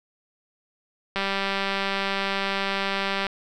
click train, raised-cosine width 0.3 ms, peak -10 dBFS, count 414, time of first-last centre 1.16-3.267 s, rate 196 Hz, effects none

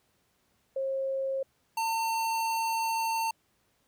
sine / square tone pair in turn, 537 / 903.1 Hz, C5 / A5, +45 / +45 cents, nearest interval major sixth, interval 900 cents, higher second, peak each -28 dBFS, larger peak neither, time 0.76-1.43 / 1.77-3.31 s, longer second, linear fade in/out 5 ms, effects pink hiss -71 dBFS RMS until 3.87 s + high-pass 60 Hz 12 dB/octave

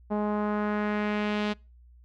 sawtooth tone with low-pass filter sweep, 209.2 Hz, G#3, 13 cents sharp, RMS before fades -28 dBFS, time 0.1-1.54 s, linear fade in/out 20 ms, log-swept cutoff 840 to 3600 Hz, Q 1.6, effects noise-tail reverb RT60 0.3 s tail -26 dB re dry + added 60 Hz sine -51 dBFS peak until 2.04 s

